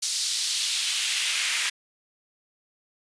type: noise with high-pass filter sweep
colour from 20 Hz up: pink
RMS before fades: -26 dBFS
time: 0.02-1.7 s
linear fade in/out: 10 ms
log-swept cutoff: 4900 to 2100 Hz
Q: 1.8
effects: resampled to 22050 Hz

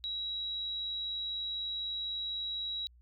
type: tone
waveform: sine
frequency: 3872 Hz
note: B7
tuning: 35 cents flat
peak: -34 dBFS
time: 0.04-2.87 s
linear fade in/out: 0 ms
effects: added 60 Hz sine -57 dBFS peak until 3.01 s

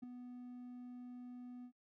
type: tone with ADSR envelope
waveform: triangle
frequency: 246.9 Hz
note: B3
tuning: in tune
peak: -39 dBFS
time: 0.02-1.72 s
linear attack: 15 ms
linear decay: 4 ms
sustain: -7 dB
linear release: 77 ms
effects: noise-tail reverb RT60 0.1 s tail -21 dB re dry + tanh soft clip ceiling -35 dBFS

